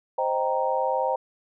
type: chord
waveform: sine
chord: C minor seventh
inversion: none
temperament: equal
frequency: 523.3 / 622.3 / 784 / 932.3 Hz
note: C5 / Eb5 / G5 / Bb5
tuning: 0 / 0 / 0 / 0 cents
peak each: -26 / -30 / -28 / -27 dBFS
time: 0.18-1.16 s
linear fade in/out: 5 ms
effects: none